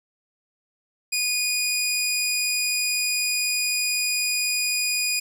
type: tone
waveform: 15% pulse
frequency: 2463 Hz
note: D#7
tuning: 18 cents flat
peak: -15 dBFS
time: 1.12-5.2 s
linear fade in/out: 10 ms
effects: none